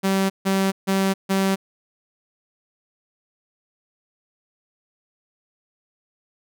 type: tone bursts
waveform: sawtooth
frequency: 193.1 Hz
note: G3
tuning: 26 cents flat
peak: -14 dBFS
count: 4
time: 0.03-1.56 s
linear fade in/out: 20 ms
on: 270 ms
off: 150 ms
effects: none